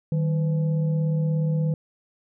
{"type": "tone with frequency modulation", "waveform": "sine", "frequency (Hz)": 155.56, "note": "D#3", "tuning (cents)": 0, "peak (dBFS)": -20, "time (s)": [0.12, 1.74], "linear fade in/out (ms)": 2, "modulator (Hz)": 348, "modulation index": 0.4, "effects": []}